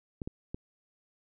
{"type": "clicks", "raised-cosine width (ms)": 3, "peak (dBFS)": -23, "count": 3, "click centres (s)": [0.218, 0.275, 0.545], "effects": []}